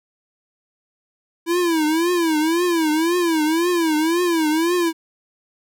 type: tone with vibrato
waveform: square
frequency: 329.6 Hz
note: E4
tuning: in tune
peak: -17 dBFS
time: 1.46-4.93 s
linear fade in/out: 50 ms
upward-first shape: triangle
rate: 1.9 Hz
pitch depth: 160 cents each way
effects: none